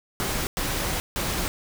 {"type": "noise bursts at uneven times", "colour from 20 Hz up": "pink", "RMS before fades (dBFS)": -27, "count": 3, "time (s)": [[0.2, 0.47], [0.57, 1], [1.16, 1.48]], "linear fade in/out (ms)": 0, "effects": []}